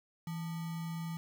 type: tone with sample-and-hold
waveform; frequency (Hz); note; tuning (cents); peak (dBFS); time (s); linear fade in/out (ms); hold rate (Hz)
sine; 164.81; E3; 0; -36; 0.27-1.17; 2; 1050
effects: none